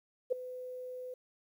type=tone with ADSR envelope; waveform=sine; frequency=504 Hz; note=B4; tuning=35 cents sharp; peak=-24 dBFS; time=0.3-1.14 s; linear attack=23 ms; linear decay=6 ms; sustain=-16 dB; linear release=4 ms; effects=11-bit